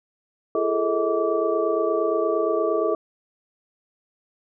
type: tone cluster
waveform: sine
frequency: 339.9 / 417 / 445.6 / 638 / 1157 Hz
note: F4 / G#4 / A4 / D#5 / D6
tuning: -47 / +7 / +22 / +43 / -26 cents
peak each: -27 / -25 / -25 / -25 / -29 dBFS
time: 0.55-2.95 s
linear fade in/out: 2 ms
effects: none